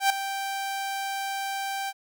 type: tone with ADSR envelope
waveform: sawtooth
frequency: 784 Hz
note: G5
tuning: in tune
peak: -13 dBFS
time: 0-1.93 s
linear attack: 100 ms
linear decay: 4 ms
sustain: -12 dB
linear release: 44 ms
effects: none